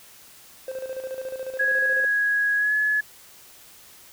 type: tone with tremolo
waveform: triangle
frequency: 523.3 Hz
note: C5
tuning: in tune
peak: -26 dBFS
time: 0.68-2.05 s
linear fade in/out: 2 ms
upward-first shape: square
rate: 14 Hz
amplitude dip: 60%
type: tone with pitch glide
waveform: sine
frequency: 1661.2 to 1704 Hz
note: G#6 to G#6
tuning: 0 to +44 cents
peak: -19 dBFS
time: 1.59-3.01 s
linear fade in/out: 10 ms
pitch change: +44 cents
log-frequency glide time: 2.57-2.73 s
effects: white hiss -49 dBFS RMS until 4.12 s